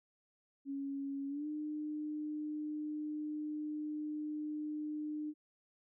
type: tone with pitch glide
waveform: sine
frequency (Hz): 277.2 to 302.3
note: C#4 to D#4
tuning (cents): 0 to -50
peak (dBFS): -37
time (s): 0.65-5.34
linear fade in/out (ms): 50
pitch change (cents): +150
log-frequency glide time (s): 1.28-1.47
effects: none